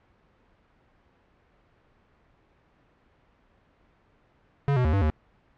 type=tone with pitch steps; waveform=square; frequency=141 / 125.6 / 77.4 / 98.5 / 77.1 Hz; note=C#3 / B2 / D#2 / G2 / D#2; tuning=+30 / +30 / -9 / +9 / -15 cents; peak=-21 dBFS; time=4.68-5.1 s; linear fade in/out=0 ms; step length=84 ms; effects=pink hiss -63 dBFS RMS until 5.57 s + low-pass 2000 Hz 12 dB/octave